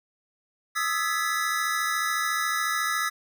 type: chord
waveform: square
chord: E major seventh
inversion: third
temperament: equal with one note detuned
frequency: 1244.5 / 1318.5 / 1697.1 / 1975.5 Hz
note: D#6 / E6 / G#6 / B6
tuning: 0 / 0 / +37 / 0 cents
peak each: -31 dBFS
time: 0.75-3.1 s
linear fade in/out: 20 ms
effects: none